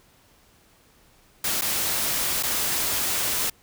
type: noise with dropouts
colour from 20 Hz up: white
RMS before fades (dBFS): -25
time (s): 1.44-3.5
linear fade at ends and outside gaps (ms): 5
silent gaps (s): 1.612-1.619 / 2.427-2.433
effects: pink hiss -58 dBFS RMS until 3.62 s